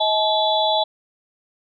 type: tone cluster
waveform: sine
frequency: 636 / 859 / 3442 / 3918 Hz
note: D#5 / A5 / A7 / B7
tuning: +38 / -42 / -39 / -15 cents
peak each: -21 / -20 / -23 / -25 dBFS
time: 0-0.84 s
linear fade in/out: 10 ms
effects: none